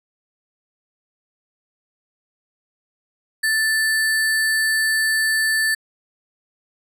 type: tone with sample-and-hold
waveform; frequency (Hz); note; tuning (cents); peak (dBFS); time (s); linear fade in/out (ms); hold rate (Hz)
sine; 1760; A6; 0; -16; 3.43-5.75; 10; 6300
effects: resampled to 32000 Hz